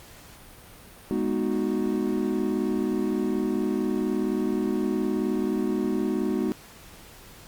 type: chord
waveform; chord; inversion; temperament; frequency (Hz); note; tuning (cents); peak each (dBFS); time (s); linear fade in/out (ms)
triangle; G# minor seventh; none; equal; 207.7 / 246.9 / 311.1 / 370; G#3 / B3 / D#4 / F#4; 0 / 0 / 0 / 0; -27; 1.11-6.52; 0
effects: pink hiss -48 dBFS RMS until 7.47 s + Opus 48 kbps